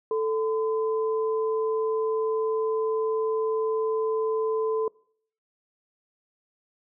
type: tone pair together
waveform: sine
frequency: 440 / 1018.5 Hz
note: A4 / C6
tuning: 0 / -47 cents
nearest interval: octave + minor third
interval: 1453 cents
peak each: -23 / -33 dBFS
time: 0.11-4.88 s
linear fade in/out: 2 ms
effects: noise-tail reverb RT60 0.6 s tail -25 dB re dry